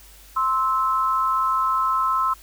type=tone pair together; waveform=sine; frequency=1046.5 / 1307.4 Hz; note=C6 / E6; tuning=0 / -15 cents; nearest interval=major third; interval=385 cents; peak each=-21 dBFS; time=0.36-2.34 s; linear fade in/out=10 ms; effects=added 50 Hz sine -48 dBFS peak until 2.42 s + white hiss -49 dBFS RMS until 2.42 s